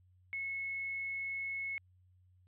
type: tone with quantisation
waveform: sine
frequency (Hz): 2189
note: C#7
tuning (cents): -22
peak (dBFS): -36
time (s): 0.33-1.78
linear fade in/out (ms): 0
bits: 11
effects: added 91 Hz sine -63 dBFS peak until 2.47 s + resampled to 8000 Hz